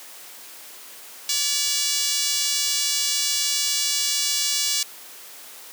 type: tone with high-pass filter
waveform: 5% pulse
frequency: 573 Hz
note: D5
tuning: 43 cents flat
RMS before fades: -23 dBFS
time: 1.29-4.83 s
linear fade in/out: 2 ms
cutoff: 4000 Hz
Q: 0.7
effects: white hiss -42 dBFS RMS until 5.72 s + high-pass 300 Hz 12 dB/octave